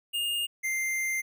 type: tone pair in turn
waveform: square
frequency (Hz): 2830 / 2093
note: F7 / C7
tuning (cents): +22 / 0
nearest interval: perfect fourth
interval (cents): 522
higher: first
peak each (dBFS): -28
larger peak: neither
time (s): 0.13-0.47 / 0.63-1.22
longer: second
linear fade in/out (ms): 20
effects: none